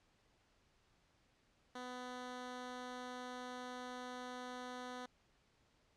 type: tone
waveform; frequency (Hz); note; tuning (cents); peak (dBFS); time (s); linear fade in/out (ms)
10% pulse; 250; B3; +21; -37; 1.75-5.06; 5
effects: pink hiss -74 dBFS RMS until 5.96 s + low-pass 6000 Hz 12 dB/octave